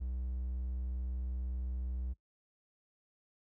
triangle tone, 62.7 Hz, B1, 27 cents sharp, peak -33 dBFS, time 0-2.14 s, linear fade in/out 20 ms, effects noise-tail reverb RT60 0.1 s tail -20 dB re dry

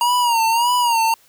square tone with vibrato, 941 Hz, A#5, 16 cents sharp, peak -15 dBFS, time 0.01-1.14 s, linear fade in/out 2 ms, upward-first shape sine, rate 1.7 Hz, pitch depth 84 cents each way, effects white hiss -54 dBFS RMS until 1.28 s

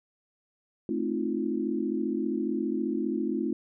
sine chord, F dominant seventh, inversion first, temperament just, 218.3 / 261.9 / 314.3 / 349.2 Hz, A3 / C4 / Eb4 / F4, -13 / +2 / +18 / 0 cents, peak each -32 dBFS, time 0.89-3.53 s, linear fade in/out 2 ms, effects none

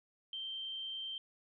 sine tone with amplitude modulation, 3136 Hz, G7, in tune, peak -38 dBFS, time 0.33-1.18 s, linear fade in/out 2 ms, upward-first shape sine, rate 110 Hz, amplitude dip 25%, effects none

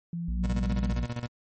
sine tone with pitch glide, 170 to 193.04 Hz, F3 to G3, -46 to -26 cents, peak -30 dBFS, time 0.13-0.93 s, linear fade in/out 2 ms, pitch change +220 cents, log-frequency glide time 0.26-0.53 s
harmonic tone, 58.27 Hz, A#1, in tune, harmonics 1 / 3 / 4, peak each -27 / -36 / -43 dBFS, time 0.28-1.05 s, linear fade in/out 5 ms
30% pulse tone with tremolo, 120 Hz, B2, 49 cents flat, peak -27 dBFS, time 0.43-1.28 s, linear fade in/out 20 ms, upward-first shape square, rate 15 Hz, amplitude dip 75%
effects MP3 32 kbps

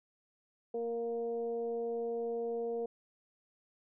sine tone with frequency modulation, 466.2 Hz, A#4, in tune, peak -33 dBFS, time 0.74-2.86 s, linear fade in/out 5 ms, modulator 234 Hz, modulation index 0.51, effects none

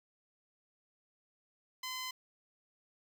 10% pulse tone, 1025 Hz, C6, 36 cents flat, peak -30 dBFS, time 1.83-2.11 s, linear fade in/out 5 ms, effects none

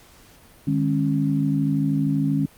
sine tone cluster, 152.3 / 205.1 / 273.1 Hz, D#3 / G#3 / C#4, -37 / -21 / -26 cents, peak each -22 / -26 / -22 dBFS, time 0.67-2.46 s, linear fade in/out 5 ms, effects pink hiss -51 dBFS RMS until 2.57 s + Opus 48 kbps

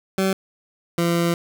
20% pulse tone pair in turn, 191.3 / 170.43 Hz, G3 / F3, -42 / -42 cents, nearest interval major second, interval 200 cents, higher first, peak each -13 dBFS, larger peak neither, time 0.18-0.33 / 0.98-1.34 s, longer second, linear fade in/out 2 ms, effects none

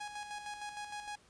sawtooth tone with tremolo, 830.6 Hz, G#5, in tune, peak -36 dBFS, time 0-1.16 s, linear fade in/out 10 ms, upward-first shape square, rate 6.5 Hz, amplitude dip 50%, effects pink hiss -65 dBFS RMS until 1.29 s + resampled to 22050 Hz

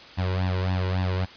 sawtooth tone with flanger, 92.5 Hz, F#2, in tune, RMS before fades -25 dBFS, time 0.17-1.26 s, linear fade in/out 20 ms, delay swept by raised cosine 1.1 to 2.1 ms, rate 3.6 Hz, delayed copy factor +0.85, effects white hiss -45 dBFS RMS until 1.36 s + resampled to 11025 Hz

